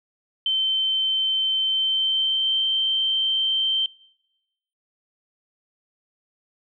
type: tone with pitch glide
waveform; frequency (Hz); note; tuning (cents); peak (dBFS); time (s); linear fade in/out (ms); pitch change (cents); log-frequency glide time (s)
sine; 3094 to 3123; G7 to G7; -23 to -7; -19; 0.46-3.86; 2; +16; 1.64-2.6
effects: noise-tail reverb RT60 1.0 s tail -26 dB re dry